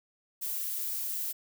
violet noise, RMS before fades -34 dBFS, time 0.41-1.33 s, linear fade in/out 20 ms, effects none

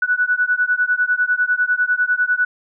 sine beating tone pair, 1475 / 1485 Hz, F#6 / F#6, -6 / +6 cents, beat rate 10 Hz, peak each -18 dBFS, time 0.02-2.45 s, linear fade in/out 5 ms, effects none

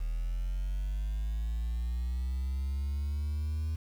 sine linear sweep, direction up, 39.3 to 79.5 Hz, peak -27 dBFS, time 0-3.76 s, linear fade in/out 10 ms, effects tanh soft clip ceiling -29 dBFS + 9-bit

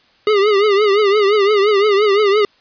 square tone with vibrato, 409.9 Hz, G#4, 23 cents flat, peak -11 dBFS, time 0.27-2.45 s, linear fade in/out 2 ms, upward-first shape triangle, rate 5.8 Hz, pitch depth 110 cents each way, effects white hiss -53 dBFS RMS until 2.6 s + resampled to 11025 Hz

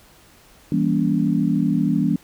sine chord, E diminished seventh, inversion none, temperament just, 164.81 / 197.78 / 237.3 / 284.8 Hz, E3 / G3 / Bb3 / Db4, 0 / +16 / +31 / +47 cents, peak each -22 dBFS, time 0.72-2.16 s, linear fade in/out 2 ms, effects pink hiss -51 dBFS RMS until 2.23 s

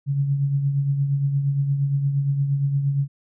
sine tone with tremolo, 139.9 Hz, C#3, 16 cents sharp, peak -16 dBFS, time 0.06-3.08 s, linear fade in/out 50 ms, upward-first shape triangle, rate 8.6 Hz, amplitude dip 55%, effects none

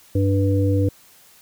harmonic tone, 98 Hz, G2, in tune, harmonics 1 / 3 / 5, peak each -17 / -22 / -24 dBFS, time 0.15-0.89 s, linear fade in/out 5 ms, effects white hiss -51 dBFS RMS until 1.41 s

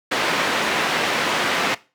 white low-pass noise, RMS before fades -21 dBFS, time 0.11-1.75 s, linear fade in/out 10 ms, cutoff 2400 Hz, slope 12 dB/octave, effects noise-tail reverb RT60 0.3 s tail -19 dB re dry + high-pass 200 Hz 12 dB/octave

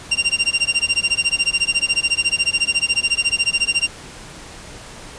sawtooth tone with tremolo, 2776 Hz, F7, 11 cents flat, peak -9 dBFS, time 0.11-3.88 s, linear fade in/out 10 ms, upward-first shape sine, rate 14 Hz, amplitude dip 100%, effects pink hiss -37 dBFS RMS until 5.18 s + resampled to 22050 Hz

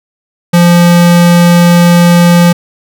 square tone, 173.4 Hz, F3, 12 cents flat, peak -3 dBFS, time 0.53-2.53 s, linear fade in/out 10 ms, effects none

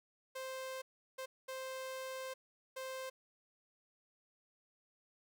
sawtooth tone bursts at uneven times, 523.3 Hz, C5, in tune, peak -38 dBFS, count 4, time 0.35-0.82 / 1.18-1.26 / 1.48-2.34 / 2.76-3.1 s, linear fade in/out 10 ms, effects none

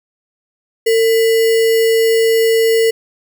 sine tone with sample-and-hold, 451.6 Hz, A4, 45 cents sharp, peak -9 dBFS, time 0.86-2.91 s, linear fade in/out 10 ms, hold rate 2450 Hz, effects none

